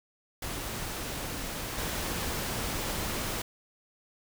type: noise with level steps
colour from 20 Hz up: pink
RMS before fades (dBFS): -36 / -33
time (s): 0.42-3.42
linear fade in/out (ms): 5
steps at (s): 1.78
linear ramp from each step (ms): 5
effects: none